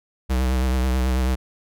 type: tone with vibrato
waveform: square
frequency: 64 Hz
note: C2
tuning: 38 cents flat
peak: -19 dBFS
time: 0.29-1.36 s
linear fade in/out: 20 ms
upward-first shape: triangle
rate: 9.2 Hz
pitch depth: 54 cents each way
effects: none